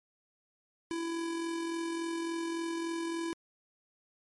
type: tone with amplitude modulation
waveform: square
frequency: 333.3 Hz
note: E4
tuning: 19 cents sharp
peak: -32 dBFS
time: 0.91-3.33 s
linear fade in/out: 0 ms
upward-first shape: sine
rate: 43.5 Hz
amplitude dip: 35%
effects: MP3 48 kbps